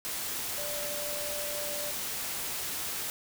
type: tone in noise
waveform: sine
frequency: 587.3 Hz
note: D5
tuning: in tune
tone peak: -38 dBFS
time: 0.58-1.91 s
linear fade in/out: 0 ms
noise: white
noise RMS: -35 dBFS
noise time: 0.05-3.1 s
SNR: -6 dB
effects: none